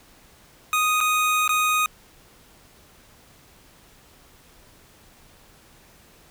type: tone with dropouts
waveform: 25% pulse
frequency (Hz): 1244.5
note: D#6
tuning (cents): 0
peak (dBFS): -15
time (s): 0.73-1.86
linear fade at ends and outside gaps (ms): 1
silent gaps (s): 1.005-1.01 / 1.478-1.492
effects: pink hiss -53 dBFS RMS until 6.3 s